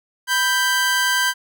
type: tone pair together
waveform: sawtooth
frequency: 990.1 / 1570 Hz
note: B5 / G6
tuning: +4 / +2 cents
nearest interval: minor sixth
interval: 798 cents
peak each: -19 / -14 dBFS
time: 0.27-1.34 s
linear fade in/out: 50 ms
effects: none